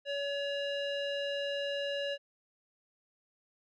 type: tone with low-pass filter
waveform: square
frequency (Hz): 565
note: C#5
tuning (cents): +33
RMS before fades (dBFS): -35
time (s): 0.05-2.18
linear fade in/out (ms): 50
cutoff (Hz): 3300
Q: 3.4
effects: none